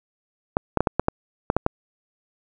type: clicks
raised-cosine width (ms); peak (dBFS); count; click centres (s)
1; -4; 9; 0.569 / 0.773 / 0.806 / 0.872 / 0.996 / 1.084 / 1.501 / 1.566 / 1.664
effects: none